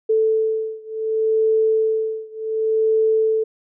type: beating tone pair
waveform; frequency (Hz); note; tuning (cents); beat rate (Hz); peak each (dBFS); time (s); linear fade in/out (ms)
sine; 440 / 440.68; A4 / A4; 0 / +3; 0.68; -19 / -20; 0.09-3.44; 10
effects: none